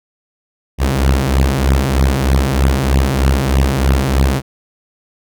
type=beating tone pair; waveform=sawtooth; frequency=65.41 / 68.61 Hz; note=C2 / C#2; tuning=0 / -17 cents; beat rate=3.2 Hz; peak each=-10 dBFS; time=0.78-4.42 s; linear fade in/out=50 ms; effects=none